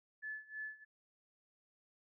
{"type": "tone with tremolo", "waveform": "sine", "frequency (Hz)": 1730, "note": "A6", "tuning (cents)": -30, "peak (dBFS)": -40, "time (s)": [0.22, 0.85], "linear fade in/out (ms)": 20, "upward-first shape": "sine", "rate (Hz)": 3.1, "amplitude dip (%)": 90, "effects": []}